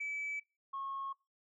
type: tone pair in turn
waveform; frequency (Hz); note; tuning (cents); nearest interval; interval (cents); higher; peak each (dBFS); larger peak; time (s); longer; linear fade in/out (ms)
sine; 2300 / 1089.9; D7 / C#6; -37 / -30; octave + minor second; 1293; first; -35 / -37; first; 0-0.4 / 0.73-1.13; neither; 10
effects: noise-tail reverb RT60 0.3 s tail -23 dB re dry + tanh soft clip ceiling -33 dBFS